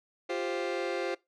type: chord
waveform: sawtooth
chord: F suspended second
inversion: none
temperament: just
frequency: 349.2 / 392.9 / 523.8 Hz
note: F4 / G4 / C5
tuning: 0 / +4 / +2 cents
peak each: -30 / -32 / -30 dBFS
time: 0.29-1.15 s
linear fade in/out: 10 ms
effects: noise-tail reverb RT60 0.2 s tail -21 dB re dry + low-pass 4000 Hz 12 dB/octave